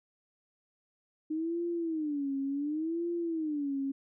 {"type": "tone with vibrato", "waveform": "sine", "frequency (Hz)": 306.5, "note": "D#4", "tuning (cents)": -26, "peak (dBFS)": -30, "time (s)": [1.3, 3.92], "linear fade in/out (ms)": 10, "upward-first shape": "sine", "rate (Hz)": 0.69, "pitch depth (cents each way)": 200, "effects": []}